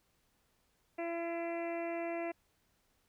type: harmonic tone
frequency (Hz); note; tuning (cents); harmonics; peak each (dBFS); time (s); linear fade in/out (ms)
337.7; E4; +42; 1 / 2 / 3 / 4 / 5 / 6 / 7 / 8; -39 / -38 / -51 / -54 / -54 / -49 / -50 / -53; 0.98-2.32; 10
effects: pink hiss -75 dBFS RMS until 3.08 s